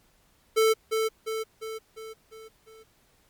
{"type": "tone with echo", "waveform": "square", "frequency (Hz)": 441.9, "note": "A4", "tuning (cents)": 7, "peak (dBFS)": -19, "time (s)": [0.56, 0.74], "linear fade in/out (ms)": 20, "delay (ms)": 350, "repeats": 6, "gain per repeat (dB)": -5, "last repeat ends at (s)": 2.84, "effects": ["pink hiss -64 dBFS RMS until 3.29 s", "MP3 96 kbps"]}